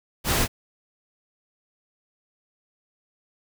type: noise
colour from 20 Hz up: pink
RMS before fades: -22 dBFS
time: 0.24-0.48 s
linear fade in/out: 50 ms
effects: none